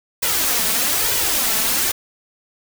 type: noise with flanger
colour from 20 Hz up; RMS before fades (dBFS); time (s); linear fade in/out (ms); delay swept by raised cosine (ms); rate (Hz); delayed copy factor
white; -19; 0.22-1.92; 10; 2 to 4.6; 1.1; +0.65
effects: none